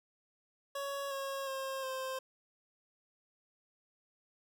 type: tone with pitch steps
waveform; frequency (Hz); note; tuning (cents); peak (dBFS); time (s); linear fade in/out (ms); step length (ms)
25% pulse; 558 / 546.5 / 535.3 / 524.3; C#5 / C#5 / C5 / C5; +11 / -25 / +39 / +3; -33; 0.75-2.19; 5; 360
effects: none